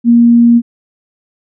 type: tone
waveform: sine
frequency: 235.8 Hz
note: A#3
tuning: 20 cents sharp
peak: -3 dBFS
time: 0.04-0.62 s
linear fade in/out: 50 ms
effects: none